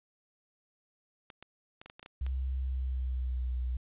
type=clicks; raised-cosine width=0.2 ms; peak=-29 dBFS; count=9; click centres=1.302 / 1.426 / 1.815 / 1.86 / 1.899 / 1.995 / 2.029 / 2.061 / 2.265 s
type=tone with pitch glide; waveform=sine; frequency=65.3 to 62.06 Hz; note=C2 to B1; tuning=-3 to +9 cents; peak=-30 dBFS; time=2.21-3.77 s; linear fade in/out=5 ms; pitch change=-88 cents; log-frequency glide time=2.59-3.54 s
effects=resampled to 8000 Hz + 11-bit

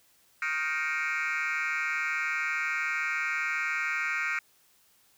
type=tone with frequency modulation; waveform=sine; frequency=1864.7 Hz; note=A#6; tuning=in tune; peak=-25 dBFS; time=0.42-4.39 s; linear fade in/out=2 ms; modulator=153 Hz; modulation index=3.8; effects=tanh soft clip ceiling -26 dBFS + white hiss -64 dBFS RMS until 5.17 s

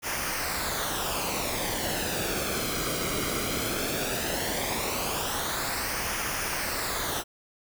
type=noise with flanger; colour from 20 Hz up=pink; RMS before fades=-30 dBFS; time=0.02-7.24 s; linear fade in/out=50 ms; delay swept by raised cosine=0.25 to 1.14 ms; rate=0.16 Hz; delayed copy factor=-0.6; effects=none

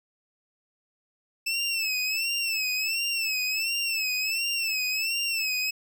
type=tone with vibrato; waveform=25% pulse; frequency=2637 Hz; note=E7; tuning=in tune; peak=-22 dBFS; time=1.46-5.71 s; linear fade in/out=10 ms; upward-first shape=sine; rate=1.4 Hz; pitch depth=95 cents each way; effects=none

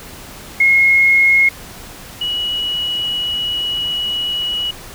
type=tone pair in turn; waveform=sine; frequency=2159 / 2923 Hz; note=C#7 / F#7; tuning=-46 / -22 cents; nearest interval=perfect fourth; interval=524 cents; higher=second; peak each=-8 / -17 dBFS; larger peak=first; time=0.6-1.49 / 2.21-4.71 s; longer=second; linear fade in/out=5 ms; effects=pink hiss -35 dBFS RMS until 4.94 s

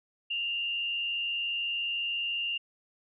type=tone with frequency modulation; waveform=sine; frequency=2800 Hz; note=F7; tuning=4 cents sharp; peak=-29 dBFS; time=0.3-2.58 s; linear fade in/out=10 ms; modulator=85.8 Hz; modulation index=0.7; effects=none

